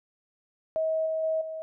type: tone with level steps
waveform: sine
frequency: 638 Hz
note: D#5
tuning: 43 cents sharp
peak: -24 / -26 / -24 / -33 dBFS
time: 0.76-1.62 s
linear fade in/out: 0 ms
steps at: 1.06 / 1.23 / 1.41 s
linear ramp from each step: 5 ms
effects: none